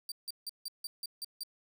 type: tone bursts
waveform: sawtooth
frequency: 4668 Hz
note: D8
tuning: 11 cents flat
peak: -34 dBFS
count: 8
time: 0.09-1.434 s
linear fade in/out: 2 ms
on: 28 ms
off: 160 ms
effects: none